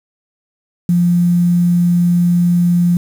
sine tone with quantisation, 174.61 Hz, F3, in tune, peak -9 dBFS, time 0.89-2.97 s, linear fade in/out 2 ms, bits 6, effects none

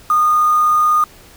sine tone with quantisation, 1226 Hz, D#6, 26 cents flat, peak -10 dBFS, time 0.1-1.04 s, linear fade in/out 2 ms, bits 5, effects pink hiss -43 dBFS RMS until 1.36 s

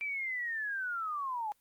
sine linear sweep, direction down, 2349 to 817 Hz, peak -33 dBFS, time 0.01-1.52 s, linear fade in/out 0 ms, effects white hiss -72 dBFS RMS until 1.6 s + Opus 24 kbps

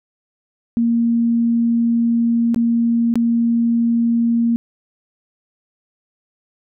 sine tone with dropouts, 233.1 Hz, A#3, in tune, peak -13 dBFS, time 0.77-4.56 s, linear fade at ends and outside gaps 0 ms, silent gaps 2.545-2.561 / 3.14-3.156 s, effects none

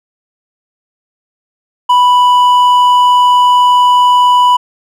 sine tone with hard clipping, 987.8 Hz, B5, in tune, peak -6 dBFS, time 1.89-4.57 s, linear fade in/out 10 ms, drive 5 dB, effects none

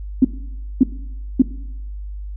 sine tone bursts, 260 Hz, C4, 11 cents flat, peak -6 dBFS, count 3, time 0.22-1.421 s, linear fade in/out 5 ms, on 27 ms, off 560 ms, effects noise-tail reverb RT60 0.8 s tail -17 dB re dry + added 50 Hz sine -27 dBFS peak until 2.36 s

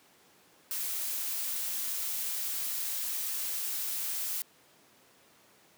blue noise, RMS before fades -34 dBFS, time 0.71-4.42 s, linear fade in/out 0 ms, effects pink hiss -61 dBFS RMS until 5.77 s + high-pass 200 Hz 12 dB/octave

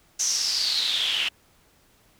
pink noise with band-pass filter sweep, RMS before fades -25 dBFS, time 0.19-1.29 s, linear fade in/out 10 ms, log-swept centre 6300 to 2800 Hz, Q 7.8, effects pink hiss -60 dBFS RMS until 2.19 s

